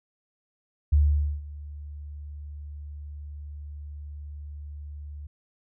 sine tone with ADSR envelope, 73.42 Hz, D2, in tune, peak -15 dBFS, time 0.92-5.27 s, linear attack 11 ms, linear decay 480 ms, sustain -21 dB, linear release 5 ms, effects none

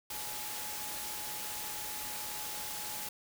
sine tone in noise, 846 Hz, G#5, 32 cents sharp, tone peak -48 dBFS, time 0.1-3.09 s, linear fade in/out 5 ms, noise white, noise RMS -40 dBFS, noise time 0.1-3.09 s, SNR -11 dB, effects none

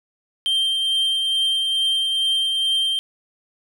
triangle tone with tremolo, 3155 Hz, G7, 10 cents sharp, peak -15 dBFS, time 0.46-2.99 s, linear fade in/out 0 ms, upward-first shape triangle, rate 2.3 Hz, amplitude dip 30%, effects none

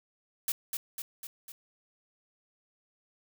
blue noise with echo, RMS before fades -30 dBFS, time 0.48-0.52 s, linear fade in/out 2 ms, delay 250 ms, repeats 4, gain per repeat -4 dB, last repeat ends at 1.52 s, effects none

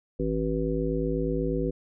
harmonic tone, 54.1 Hz, A1, 29 cents flat, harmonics 1 / 3 / 5 / 7 / 9, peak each -31 / -31 / -31 / -31 / -31 dBFS, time 0.19-1.71 s, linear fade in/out 10 ms, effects none

